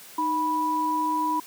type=tone pair together; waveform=sine; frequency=309.3 / 982 Hz; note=D#4 / B5; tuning=-10 / -10 cents; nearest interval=octave + minor sixth; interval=2000 cents; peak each=-29 / -23 dBFS; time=0.18-1.4 s; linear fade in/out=5 ms; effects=white hiss -46 dBFS RMS until 1.46 s + high-pass 150 Hz 12 dB/octave